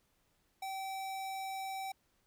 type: tone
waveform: square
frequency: 771 Hz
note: G5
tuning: 29 cents flat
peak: -39 dBFS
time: 0.62-1.92 s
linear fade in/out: 5 ms
effects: pink hiss -75 dBFS RMS until 2.26 s